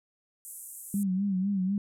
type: band-pass noise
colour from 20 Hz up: pink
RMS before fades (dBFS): -44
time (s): 0.45-1.03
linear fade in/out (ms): 0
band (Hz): 7900 to 13000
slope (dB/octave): 48
type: tone with vibrato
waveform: sine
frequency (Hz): 193.3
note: G3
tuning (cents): -24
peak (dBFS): -25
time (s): 0.94-1.78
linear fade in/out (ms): 2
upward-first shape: sine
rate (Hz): 4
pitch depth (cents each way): 90
effects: none